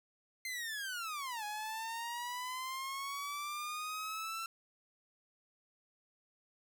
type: linear two-way sweep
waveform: sawtooth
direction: down then up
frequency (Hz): 2096 to 830.6 to 1347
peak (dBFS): -35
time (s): 0.45-4.46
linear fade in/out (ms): 2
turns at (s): 1.44
effects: 12-bit